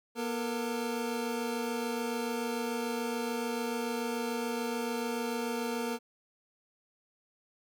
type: tone pair together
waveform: 25% pulse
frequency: 239.2 / 451.5 Hz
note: A#3 / A4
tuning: +45 / +45 cents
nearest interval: major seventh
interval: 1100 cents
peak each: -30 / -32 dBFS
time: 0.15-5.99 s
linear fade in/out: 50 ms
effects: none